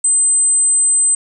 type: tone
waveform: sine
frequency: 8140 Hz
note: C9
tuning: 49 cents flat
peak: -10 dBFS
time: 0.04-1.15 s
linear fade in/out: 5 ms
effects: none